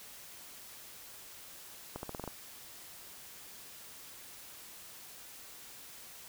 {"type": "accelerating click train", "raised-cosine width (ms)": 1, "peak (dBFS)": -25, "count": 7, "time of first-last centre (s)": [1.96, 2.277], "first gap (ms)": 71, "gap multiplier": 0.88, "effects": ["white hiss -51 dBFS RMS until 6.28 s"]}